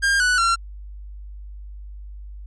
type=tone with pitch steps; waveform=45% pulse; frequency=1606 / 1481.2 / 1366.2 Hz; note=G6 / F#6 / F6; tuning=+41 / +1 / -38 cents; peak=-16 dBFS; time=0.02-0.56 s; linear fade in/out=20 ms; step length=180 ms; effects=added 50 Hz sine -34 dBFS peak until 2.46 s + resampled to 22050 Hz